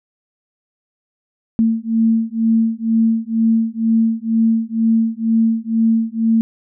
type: beating tone pair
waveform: sine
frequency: 224.5 / 226.6 Hz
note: A3 / A#3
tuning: +35 / -49 cents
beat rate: 2.1 Hz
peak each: -16 dBFS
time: 1.59-6.41 s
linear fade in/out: 0 ms
effects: none